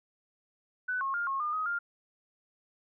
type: tone with pitch steps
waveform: sine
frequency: 1497 / 1085 / 1408 / 1086 / 1210 / 1259 / 1402 Hz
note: F#6 / C#6 / F6 / C#6 / D#6 / D#6 / F6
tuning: +20 / -37 / +14 / -36 / -49 / +20 / +6 cents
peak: -29 dBFS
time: 0.88-1.79 s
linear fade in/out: 10 ms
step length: 130 ms
effects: none